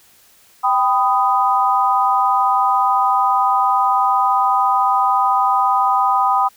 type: chord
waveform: sine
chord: G augmented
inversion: none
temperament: equal with one note detuned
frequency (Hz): 784 / 998.1 / 1244.5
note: G5 / B5 / D#6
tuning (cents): 0 / +18 / 0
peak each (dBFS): -17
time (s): 0.63-6.49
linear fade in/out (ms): 20
effects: white hiss -51 dBFS RMS until 6.56 s